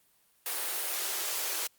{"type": "high-pass noise", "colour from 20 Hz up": "white", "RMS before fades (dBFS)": -33, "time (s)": [0.46, 1.67], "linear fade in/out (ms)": 2, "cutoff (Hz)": 330, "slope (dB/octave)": 96, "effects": ["white hiss -67 dBFS RMS until 1.78 s", "Opus 32 kbps"]}